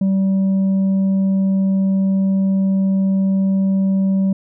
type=tone with tanh clipping; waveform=triangle; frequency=192.8 Hz; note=G3; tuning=28 cents flat; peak=-14 dBFS; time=0.01-4.33 s; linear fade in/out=5 ms; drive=8 dB; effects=none